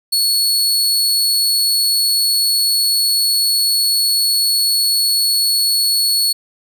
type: tone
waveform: sawtooth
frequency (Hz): 4392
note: C#8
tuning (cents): -17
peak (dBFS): -10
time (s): 0.12-6.33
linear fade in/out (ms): 10
effects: none